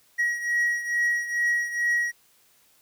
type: beating tone pair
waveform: triangle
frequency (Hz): 1905 / 1907.3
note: A#6 / A#6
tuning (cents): +37 / +39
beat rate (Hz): 2.3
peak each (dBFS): -22 / -27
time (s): 0.18-2.12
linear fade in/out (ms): 20
effects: white hiss -61 dBFS RMS until 2.81 s